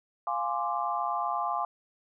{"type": "chord", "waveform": "sine", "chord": "D half-diminished seventh", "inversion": "first", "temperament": "equal", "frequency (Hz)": [698.5, 830.6, 1046.5, 1174.7], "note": ["F5", "Ab5", "C6", "D6"], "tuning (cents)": [0, 0, 0, 0], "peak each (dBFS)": -33, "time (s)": [0.27, 1.65], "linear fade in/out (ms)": 2, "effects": []}